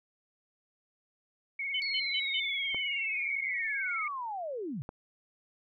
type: tone with vibrato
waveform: sine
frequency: 2200 Hz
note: C#7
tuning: 14 cents flat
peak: -32 dBFS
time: 1.59-4.08 s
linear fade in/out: 5 ms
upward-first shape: triangle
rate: 19 Hz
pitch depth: 55 cents each way
type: tone bursts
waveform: sine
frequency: 3034 Hz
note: F#7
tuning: 43 cents sharp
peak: -30 dBFS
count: 4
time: 1.74-2.4 s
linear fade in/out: 5 ms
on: 60 ms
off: 140 ms
type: linear sweep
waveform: sine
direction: down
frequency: 4435 to 116.54 Hz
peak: -34 dBFS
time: 1.82-4.82 s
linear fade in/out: 0 ms
type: clicks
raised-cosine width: 1 ms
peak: -27 dBFS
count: 2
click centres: 2.746 / 4.891 s
effects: none